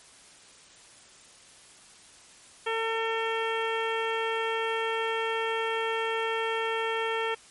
harmonic tone with a mistuned harmonic, 450 Hz, A4, 39 cents sharp, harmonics 1 / 2 / 3 / 4 / 5 / 6 / 7, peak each -30 / -33 / -35 / -36 / -37 / -38 / -38 dBFS, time 2.66-7.35 s, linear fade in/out 10 ms, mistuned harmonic 7, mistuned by +37 cents, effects white hiss -53 dBFS RMS until 7.5 s + MP3 48 kbps

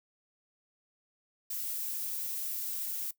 violet noise, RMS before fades -36 dBFS, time 1.5-3.11 s, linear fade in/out 5 ms, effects noise-tail reverb RT60 0.1 s tail -18 dB re dry

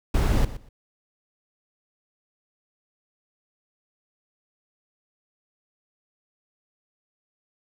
brown noise with echo, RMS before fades -20 dBFS, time 0.14-0.45 s, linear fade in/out 5 ms, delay 120 ms, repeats 2, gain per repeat -15 dB, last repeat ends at 0.69 s, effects none

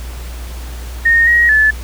sine tone with pitch steps, 1847 / 1891 / 1735 Hz, A#6 / A#6 / A6, -16 / +24 / -25 cents, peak -7 dBFS, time 1.05-1.71 s, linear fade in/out 10 ms, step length 220 ms, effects added 60 Hz sine -24 dBFS peak until 1.83 s + pink hiss -35 dBFS RMS until 1.83 s

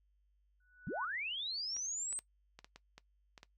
sine tone with exponential growth, 1480 Hz, F#6, in tune, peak -36 dBFS, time 0.6-1.05 s, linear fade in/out 5 ms, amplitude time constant 96 ms
sine linear sweep, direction up, 116.54 to 8372 Hz, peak -37 dBFS, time 0.87-2.19 s, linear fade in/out 0 ms
clicks, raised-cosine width 0.2 ms, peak -34 dBFS, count 9, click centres 1.766 / 2.127 / 2.19 / 2.59 / 2.645 / 2.76 / 2.98 / 3.378 / 3.431 s
effects noise-tail reverb RT60 0.1 s tail -18 dB re dry + added 50 Hz sine -70 dBFS peak until 3.57 s

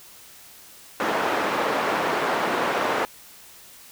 white band-pass noise, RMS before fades -24 dBFS, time 1-3.05 s, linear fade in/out 0 ms, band 280 to 1200 Hz, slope 12 dB/octave, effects white hiss -47 dBFS RMS until 3.91 s

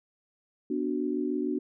sine chord, B minor, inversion none, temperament equal, 246.9 / 293.7 / 370 Hz, B3 / D4 / F#4, 0 / 0 / 0 cents, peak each -32 / -30 / -32 dBFS, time 0.7-1.59 s, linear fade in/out 5 ms, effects none

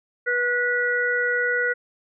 harmonic tone, 487.6 Hz, B4, 22 cents flat, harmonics 1 / 3 / 4, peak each -26 / -22 / -26 dBFS, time 0.26-1.74 s, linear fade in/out 20 ms, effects none

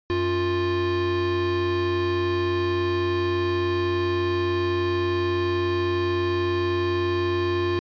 square tone pair together, 93.13 / 351.3 Hz, F#2 / F4, +12 / +10 cents, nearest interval octave + major seventh, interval 2298 cents, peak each -29 / -23 dBFS, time 0.1-7.79 s, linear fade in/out 0 ms, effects resampled to 11025 Hz

